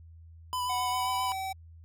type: tone with vibrato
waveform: square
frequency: 997 Hz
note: B5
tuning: 16 cents sharp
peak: -30 dBFS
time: 0.53-1.32 s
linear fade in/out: 0 ms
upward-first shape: sine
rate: 7.5 Hz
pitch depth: 20 cents each way
type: tone with pitch glide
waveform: square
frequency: 740 to 765.7 Hz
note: F#5 to G5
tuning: 0 to -41 cents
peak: -33 dBFS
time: 0.69-1.53 s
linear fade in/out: 10 ms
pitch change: +59 cents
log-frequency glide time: 0.89-1.13 s
effects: added 82 Hz sine -48 dBFS peak until 1.84 s